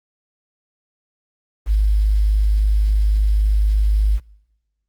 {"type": "tone with quantisation", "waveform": "sine", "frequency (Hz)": 51.8, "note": "G#1", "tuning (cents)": -4, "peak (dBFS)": -12, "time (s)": [1.66, 4.2], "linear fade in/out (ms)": 50, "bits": 7, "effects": ["noise-tail reverb RT60 1.0 s tail -25 dB re dry", "Opus 24 kbps"]}